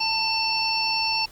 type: harmonic tone with a mistuned harmonic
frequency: 892 Hz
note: A5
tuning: 23 cents sharp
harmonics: 1 / 3 / 5 / 6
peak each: -27 / -27 / -27 / -27 dBFS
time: 0-1.26 s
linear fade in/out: 10 ms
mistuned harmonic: 6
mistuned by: +17 cents
effects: pink hiss -49 dBFS RMS until 1.31 s